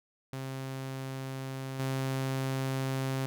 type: tone with level steps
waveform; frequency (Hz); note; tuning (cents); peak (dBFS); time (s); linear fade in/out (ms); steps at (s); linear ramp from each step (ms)
sawtooth; 133.2; C3; +31; -32 / -26; 0.33-3.26; 0; 1.79; 5
effects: none